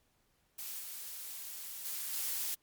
blue noise with level steps, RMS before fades -42 / -44 / -39 / -36 dBFS, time 0.58-2.55 s, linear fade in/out 10 ms, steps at 0.78 / 1.84 / 2.12 s, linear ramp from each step 20 ms, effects pink hiss -74 dBFS RMS until 2.62 s + MP3 96 kbps

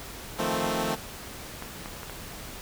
10% pulse chord, F dominant seventh, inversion third, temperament equal, 155.56 / 174.61 / 220 / 261.6 Hz, Eb3 / F3 / A3 / C4, 0 / 0 / 0 / 0 cents, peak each -26 / -25 / -21 / -25 dBFS, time 0.38-0.96 s, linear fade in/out 20 ms
clicks, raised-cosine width 0.5 ms, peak -23 dBFS, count 4, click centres 1.624 / 1.859 / 2.032 / 2.097 s
effects pink hiss -41 dBFS RMS until 2.61 s

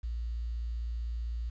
sine tone with quantisation, 57.8 Hz, A#1, 14 cents flat, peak -32 dBFS, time 0.03-1.5 s, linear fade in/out 10 ms, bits 10, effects resampled to 16000 Hz

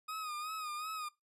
40% pulse tone with vibrato, 1244.5 Hz, D#6, in tune, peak -38 dBFS, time 0.08-1.09 s, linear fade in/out 10 ms, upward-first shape sine, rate 2.7 Hz, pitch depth 63 cents each way, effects noise-tail reverb RT60 0.2 s tail -21 dB re dry + resampled to 32000 Hz

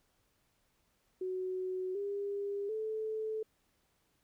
sine tone with pitch steps, 371.2 / 402.5 / 436.4 Hz, F#4 / G4 / A4, +6 / +46 / -14 cents, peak -34 dBFS, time 1.21-3.43 s, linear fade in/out 5 ms, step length 740 ms, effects pink hiss -75 dBFS RMS until 4.23 s

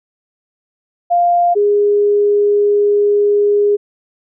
sine tone pair in turn, 698.5 / 411 Hz, F5 / G#4, 0 / -18 cents, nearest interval major sixth, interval 918 cents, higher first, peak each -9 dBFS, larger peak neither, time 1.1-1.55 / 1.55-3.77 s, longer second, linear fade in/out 20 ms, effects none

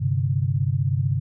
sine chord, G suspended fourth, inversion none, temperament equal, 98 / 130.81 / 146.83 Hz, G2 / C3 / D3, 0 / 0 / 0 cents, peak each -24 / -22 / -26 dBFS, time 0-1.2 s, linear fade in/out 20 ms, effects none

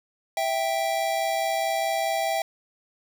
square tone pair together, 659.3 / 784 Hz, E5 / G5, 0 / 0 cents, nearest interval minor third, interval 300 cents, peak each -27 / -27 dBFS, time 0.37-2.42 s, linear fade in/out 2 ms, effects none

